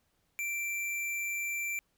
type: tone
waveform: square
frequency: 2349 Hz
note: D7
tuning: in tune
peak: -33 dBFS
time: 0.39-1.79 s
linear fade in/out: 0 ms
effects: pink hiss -75 dBFS RMS until 1.97 s